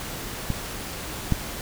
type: clicks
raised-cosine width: 5 ms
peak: -12 / -7 dBFS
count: 2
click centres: 0.503 / 1.323 s
effects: pink hiss -34 dBFS RMS until 1.61 s